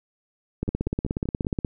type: two click trains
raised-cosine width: 3 ms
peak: -12 / -18 dBFS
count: 18 / 5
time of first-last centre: 0.63-1.648 / 0.68-1.448 s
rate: 16.7 / 5.21 Hz
effects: none